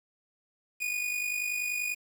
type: tone with amplitude modulation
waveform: 45% pulse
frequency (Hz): 2462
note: D#7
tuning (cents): -19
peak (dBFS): -27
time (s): 0.8-1.95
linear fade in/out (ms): 20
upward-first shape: sine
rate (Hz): 50.3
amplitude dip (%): 55
effects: 9-bit